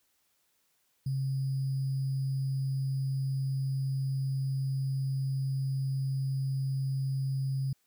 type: tone with sample-and-hold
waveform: sine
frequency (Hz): 134.7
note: C#3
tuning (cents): -49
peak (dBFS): -28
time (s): 1.06-7.73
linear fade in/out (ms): 5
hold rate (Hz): 4900
effects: white hiss -73 dBFS RMS until 7.86 s